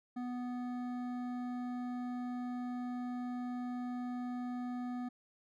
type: tone with hard clipping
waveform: triangle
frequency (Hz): 246.9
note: B3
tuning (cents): 0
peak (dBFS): -39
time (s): 0.16-5.09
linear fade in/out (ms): 10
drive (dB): 15
effects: none